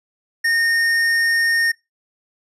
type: tone with tanh clipping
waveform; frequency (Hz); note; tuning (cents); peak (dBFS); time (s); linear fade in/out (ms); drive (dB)
sine; 1838; A#6; -25; -17; 0.44-1.72; 10; 13
effects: noise-tail reverb RT60 0.2 s tail -21 dB re dry + resampled to 32000 Hz